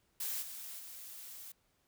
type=noise with level steps; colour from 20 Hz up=blue; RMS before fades=-38 / -46 / -49 dBFS; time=0.2-1.52 s; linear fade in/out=5 ms; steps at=0.41 / 0.78 s; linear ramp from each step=20 ms; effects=pink hiss -75 dBFS RMS until 1.87 s